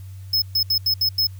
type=tone bursts at uneven times; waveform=square; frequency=5180 Hz; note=E8; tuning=31 cents flat; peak=-17 dBFS; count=6; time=0.33-0.42 / 0.55-0.63 / 0.7-0.78 / 0.86-0.94 / 1.01-1.09 / 1.18-1.27 s; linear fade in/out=5 ms; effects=added 95 Hz sine -34 dBFS peak until 1.39 s + white hiss -55 dBFS RMS until 1.39 s